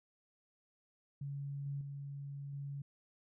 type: tone with level steps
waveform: sine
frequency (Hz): 140.7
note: C#3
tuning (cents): +26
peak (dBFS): -39 / -37 / -42 / -40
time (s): 1.21-2.82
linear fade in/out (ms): 5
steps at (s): 1.66 / 1.81 / 2.53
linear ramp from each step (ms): 2
effects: none